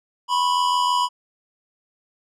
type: tone pair together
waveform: square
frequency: 987.8 / 1074.1 Hz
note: B5 / C6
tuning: 0 / +45 cents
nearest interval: minor second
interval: 145 cents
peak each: -19 / -26 dBFS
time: 0.28-1.09 s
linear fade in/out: 50 ms
effects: low-pass 7000 Hz 12 dB/octave